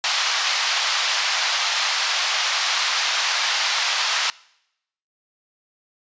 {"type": "band-pass noise", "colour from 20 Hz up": "white", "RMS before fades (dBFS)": -22, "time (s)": [0.04, 4.3], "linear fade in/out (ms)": 0, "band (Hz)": [770, 5400], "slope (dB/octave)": 24, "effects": ["noise-tail reverb RT60 0.8 s tail -23 dB re dry", "resampled to 16000 Hz"]}